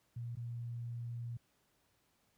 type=tone with dropouts; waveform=sine; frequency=118.5 Hz; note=A#2; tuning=29 cents sharp; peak=-39 dBFS; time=0.16-1.37 s; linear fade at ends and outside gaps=5 ms; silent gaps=0.353-0.369 s; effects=pink hiss -75 dBFS RMS until 2.37 s + high-pass 60 Hz 12 dB/octave